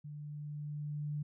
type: tone with level ramp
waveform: sine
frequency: 148.1 Hz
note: D3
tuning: 15 cents sharp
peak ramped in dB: -43 to -34 dBFS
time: 0.04-1.23 s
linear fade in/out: 10 ms
effects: none